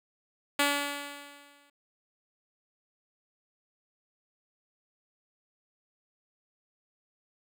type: tone with exponential decay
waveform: 5% pulse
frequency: 286.2 Hz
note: D4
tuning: 45 cents flat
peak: -11 dBFS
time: 0.59-1.7 s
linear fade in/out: 5 ms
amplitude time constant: 240 ms
effects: none